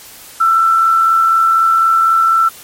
sine tone with amplitude modulation, 1337 Hz, E6, 24 cents sharp, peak -6 dBFS, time 0.4-2.49 s, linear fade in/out 10 ms, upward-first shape sine, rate 84 Hz, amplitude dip 35%, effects white hiss -36 dBFS RMS until 2.63 s + MP3 64 kbps

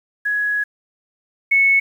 sine tone pair in turn, 1675 / 2204 Hz, G#6 / C#7, +14 / -11 cents, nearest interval perfect fourth, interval 475 cents, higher second, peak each -17 / -11 dBFS, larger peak second, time 0.25-0.64 / 1.51-1.8 s, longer first, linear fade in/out 10 ms, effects 8-bit

